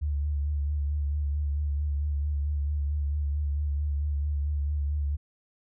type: tone with vibrato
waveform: sine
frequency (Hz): 72.8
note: D2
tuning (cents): -15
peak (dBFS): -25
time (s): 0.01-5.17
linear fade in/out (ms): 20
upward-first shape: sine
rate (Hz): 4.5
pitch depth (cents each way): 41
effects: none